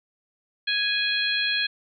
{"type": "harmonic tone", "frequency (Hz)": 830.6, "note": "G#5", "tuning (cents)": 0, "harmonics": [2, 3, 4, 5], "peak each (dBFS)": [-27, -28, -27, -28], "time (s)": [0.67, 1.67], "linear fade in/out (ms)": 10, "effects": []}